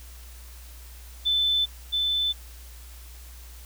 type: tone pair in turn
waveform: sine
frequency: 3520 / 3520 Hz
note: A7 / A7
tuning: 0 / 0 cents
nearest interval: unison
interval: 0 cents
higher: neither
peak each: -20 / -22 dBFS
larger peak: first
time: 1.25-1.66 / 1.92-2.33 s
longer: neither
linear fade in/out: 20 ms
effects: added 60 Hz sine -42 dBFS peak until 3.65 s + white hiss -50 dBFS RMS until 3.65 s